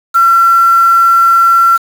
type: tone with quantisation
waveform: sine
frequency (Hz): 1359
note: F6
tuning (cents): -48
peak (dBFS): -4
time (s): 0.14-1.78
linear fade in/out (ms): 20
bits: 4
effects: none